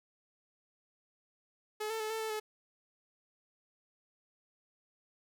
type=tone with pitch steps; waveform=sawtooth; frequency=427.2 / 445.4 / 432.2 / 444.4 / 439.8 / 429.1 Hz; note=G#4 / A4 / A4 / A4 / A4 / A4; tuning=+49 / +21 / -31 / +17 / -1 / -43 cents; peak=-31 dBFS; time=1.8-2.4 s; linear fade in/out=10 ms; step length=100 ms; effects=none